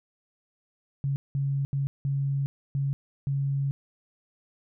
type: tone bursts at uneven times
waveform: sine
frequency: 138.59 Hz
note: C#3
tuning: in tune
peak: -24 dBFS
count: 6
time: 1.04-1.16 / 1.35-1.65 / 1.73-1.87 / 2.05-2.46 / 2.75-2.93 / 3.27-3.71 s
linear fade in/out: 0 ms
effects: none